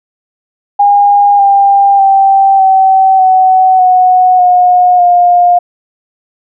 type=tone with pitch steps; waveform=sine; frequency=812 / 796.2 / 780.7 / 765.5 / 750.7 / 736.1 / 721.7 / 707.7 Hz; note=G#5 / G5 / G5 / G5 / F#5 / F#5 / F#5 / F5; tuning=-39 / +27 / -7 / -41 / +25 / -9 / -43 / +23 cents; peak=-3 dBFS; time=0.79-5.59 s; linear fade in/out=10 ms; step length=600 ms; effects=none